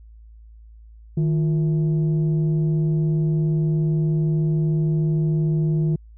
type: tone pair together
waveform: sine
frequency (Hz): 155.56 / 349.2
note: D#3 / F4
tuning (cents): 0 / 0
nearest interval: octave + major second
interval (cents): 1400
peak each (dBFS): -16 / -27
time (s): 1.17-5.96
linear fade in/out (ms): 5
effects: tanh soft clip ceiling -14 dBFS + added 55 Hz sine -42 dBFS peak until 6.17 s